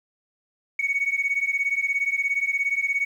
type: beating tone pair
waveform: sine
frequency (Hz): 2223 / 2240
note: C#7 / C#7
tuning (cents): +4 / +18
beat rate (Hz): 17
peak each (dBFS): -23 / -24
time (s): 0.79-3.05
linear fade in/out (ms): 5
effects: tanh soft clip ceiling -16 dBFS + 9-bit